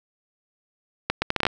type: accelerating click train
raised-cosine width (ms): 0.3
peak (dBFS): -5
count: 8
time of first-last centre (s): 1.1-1.467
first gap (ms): 120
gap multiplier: 0.7
effects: none